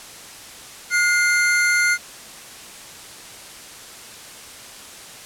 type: tone pair together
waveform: square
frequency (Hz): 1434.8 / 2093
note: F6 / C7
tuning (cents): +46 / 0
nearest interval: perfect fifth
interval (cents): 654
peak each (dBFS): -19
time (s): 0.9-1.98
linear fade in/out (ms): 50
effects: white hiss -39 dBFS RMS until 5.25 s + low-pass 10000 Hz 12 dB/octave